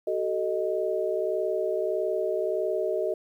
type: chord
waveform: sine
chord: D# diminished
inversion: first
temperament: equal with one note detuned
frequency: 378.4 / 440 / 622.3 Hz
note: F#4 / A4 / D#5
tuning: +39 / 0 / 0 cents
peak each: -29 / -30 / -28 dBFS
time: 0.07-3.14 s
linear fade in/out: 5 ms
effects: 10-bit